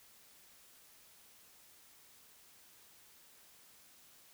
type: silence
effects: white hiss -62 dBFS RMS until 4.33 s